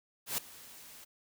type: noise with ADSR envelope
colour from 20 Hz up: white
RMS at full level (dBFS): -32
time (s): 0.26-1.05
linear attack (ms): 120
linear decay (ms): 4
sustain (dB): -20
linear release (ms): 13
effects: none